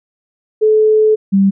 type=tone pair in turn; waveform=sine; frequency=432 / 195.68 Hz; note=A4 / G3; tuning=-32 / -3 cents; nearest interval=octave + major second; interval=1371 cents; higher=first; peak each=-7 dBFS; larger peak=neither; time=0.61-1.16 / 1.32-1.51 s; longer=first; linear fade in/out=20 ms; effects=none